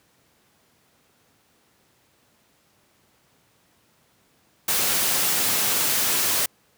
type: noise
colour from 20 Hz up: white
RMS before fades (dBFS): -22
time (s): 4.68-6.46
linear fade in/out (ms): 5
effects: pink hiss -62 dBFS RMS until 6.77 s + high-pass 100 Hz 12 dB/octave